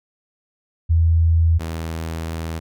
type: tone pair in turn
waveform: sine / sawtooth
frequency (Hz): 82.41 / 81.51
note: E2 / E2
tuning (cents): 0 / -19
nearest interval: unison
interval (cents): 19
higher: first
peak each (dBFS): -12 / -21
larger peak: first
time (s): 0.89-1.59 / 1.59-2.6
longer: second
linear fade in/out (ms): 20
effects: none